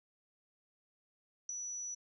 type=tone with ADSR envelope; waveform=sine; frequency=5910 Hz; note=F#8; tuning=3 cents flat; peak=-32 dBFS; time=1.49-1.95 s; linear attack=4 ms; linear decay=4 ms; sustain=-7 dB; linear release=12 ms; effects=none